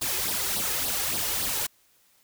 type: noise with flanger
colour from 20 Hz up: white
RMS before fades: -28 dBFS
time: 0.01-1.67 s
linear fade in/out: 10 ms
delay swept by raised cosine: 0.21 to 2.41 ms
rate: 3.5 Hz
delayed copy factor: +0.65
effects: white hiss -63 dBFS RMS until 2.23 s